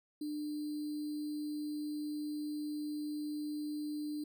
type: tone with sample-and-hold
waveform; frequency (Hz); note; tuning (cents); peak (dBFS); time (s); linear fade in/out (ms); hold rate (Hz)
sine; 299.2; D4; +32; -36; 0.21-4.24; 5; 4410
effects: none

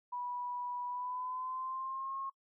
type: tone with pitch glide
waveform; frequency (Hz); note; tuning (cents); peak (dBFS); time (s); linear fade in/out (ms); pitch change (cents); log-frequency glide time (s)
sine; 980 to 1081.1; B5 to C#6; -14 to -44; -37; 0.12-2.3; 10; +170; 0.87-2.16
effects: noise-tail reverb RT60 0.1 s tail -21 dB re dry

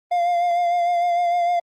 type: tone with vibrato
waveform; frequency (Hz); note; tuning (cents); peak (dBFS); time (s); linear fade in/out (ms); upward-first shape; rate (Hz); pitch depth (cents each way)
triangle; 698.5; F5; 0; -15; 0.11-1.6; 10; triangle; 6.6; 33
effects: Opus 24 kbps

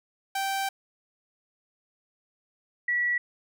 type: tone pair in turn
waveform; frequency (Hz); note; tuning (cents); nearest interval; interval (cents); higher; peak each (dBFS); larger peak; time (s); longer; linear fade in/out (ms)
sawtooth / sine; 780 / 1940.1; G5 / B6; -9 / -31; octave + major third; 1578; second; -23; neither; 0.35-0.69 / 2.88-3.18; first; 5
effects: none

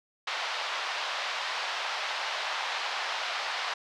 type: band-pass noise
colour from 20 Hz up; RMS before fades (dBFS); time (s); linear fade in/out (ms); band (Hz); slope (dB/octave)
pink; -33; 0.27-3.74; 5; 720 to 4700; 24
effects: none

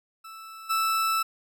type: tone with level steps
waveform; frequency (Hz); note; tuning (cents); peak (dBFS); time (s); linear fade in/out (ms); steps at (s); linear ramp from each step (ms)
40% pulse; 1318.5; E6; 0; -40 / -22; 0.24-1.23; 10; 0.69; 20
effects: none

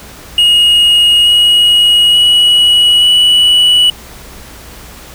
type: tone with pitch steps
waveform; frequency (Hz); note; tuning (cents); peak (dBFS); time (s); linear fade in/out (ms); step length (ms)
triangle; 2875 / 2898 / 2922 / 2946; F7 / F#7 / F#7 / F#7; +50 / -37 / -22 / -8; -3; 0.38-3.9; 2; 880
effects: added 60 Hz sine -37 dBFS peak until 5.14 s + pink hiss -33 dBFS RMS until 5.14 s

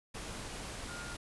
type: tone in noise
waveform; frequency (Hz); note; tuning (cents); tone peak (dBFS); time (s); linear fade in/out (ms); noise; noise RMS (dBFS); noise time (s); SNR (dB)
sine; 1416; F6; +23; -46; 0.88-1.15; 10; pink; -43; 0.14-1.17; -6
effects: resampled to 24000 Hz

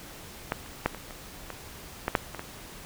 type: clicks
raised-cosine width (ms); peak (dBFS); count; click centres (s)
0.5; -11 / -30 / -8 / -24 / -27 / -21 / -11 / -6 / -22 / -20; 10; 0.521 / 0.662 / 0.86 / 0.947 / 1.108 / 1.503 / 2.081 / 2.152 / 2.347 / 2.394
effects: pink hiss -45 dBFS RMS until 2.85 s

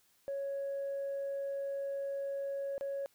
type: tone with dropouts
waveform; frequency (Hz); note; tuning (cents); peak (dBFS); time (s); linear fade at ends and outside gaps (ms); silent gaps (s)
sine; 554.4; C#5; 0; -33; 0.28-3.06; 0; 2.78-2.81
effects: tanh soft clip ceiling -32 dBFS + white hiss -70 dBFS RMS until 3.14 s

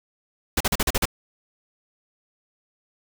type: noise bursts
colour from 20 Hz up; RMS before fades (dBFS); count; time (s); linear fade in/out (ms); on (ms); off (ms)
pink; -21; 7; 0.57-1.055; 5; 35; 40
effects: none

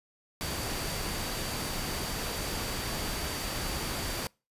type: tone in noise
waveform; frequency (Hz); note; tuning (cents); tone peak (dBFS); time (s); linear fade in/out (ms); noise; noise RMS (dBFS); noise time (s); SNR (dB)
sine; 4630; D8; -25; -43; 0.41-4.27; 0; pink; -34; 0.41-4.27; -12
effects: noise-tail reverb RT60 0.3 s tail -26 dB re dry + resampled to 32000 Hz

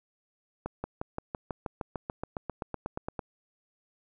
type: accelerating click train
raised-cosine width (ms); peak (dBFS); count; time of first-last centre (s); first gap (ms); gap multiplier
1; -19; 19; 0.66-3.192; 180; 0.97
effects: none

